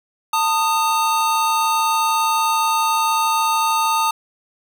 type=tone pair together; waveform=square; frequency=896.6 / 1237 Hz; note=A5 / D#6; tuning=+32 / -10 cents; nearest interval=tritone; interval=558 cents; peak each=-19 / -20 dBFS; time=0.33-4.11 s; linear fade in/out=5 ms; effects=7-bit